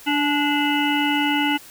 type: harmonic tone with a mistuned harmonic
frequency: 292.7 Hz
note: D4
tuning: 6 cents flat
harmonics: 1 / 3 / 5 / 7 / 9 / 10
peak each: -21 / -24 / -28 / -27 / -29 / -26 dBFS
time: 0.06-1.58 s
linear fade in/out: 20 ms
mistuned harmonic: 3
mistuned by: -41 cents
effects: white hiss -44 dBFS RMS until 1.7 s